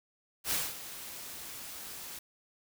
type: noise with ADSR envelope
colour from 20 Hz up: white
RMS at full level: -30 dBFS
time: 0.44-2.19 s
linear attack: 75 ms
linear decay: 220 ms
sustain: -14 dB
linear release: 4 ms
effects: none